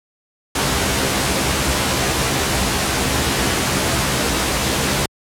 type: noise with comb filter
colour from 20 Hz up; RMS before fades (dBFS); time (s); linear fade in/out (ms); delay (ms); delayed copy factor
pink; -18; 0.55-5.06; 5; 15; +0.75
effects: high-pass 60 Hz 12 dB/octave + low-pass 11000 Hz 12 dB/octave